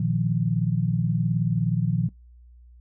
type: chord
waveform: sine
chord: Bb suspended fourth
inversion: none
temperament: equal with one note detuned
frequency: 118.3 / 155.56 / 174.61 Hz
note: Bb2 / Eb3 / F3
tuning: +26 / 0 / 0 cents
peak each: -25 dBFS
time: 0-2.09 s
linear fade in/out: 5 ms
effects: noise-tail reverb RT60 0.2 s tail -24 dB re dry + added 60 Hz sine -47 dBFS peak until 2.8 s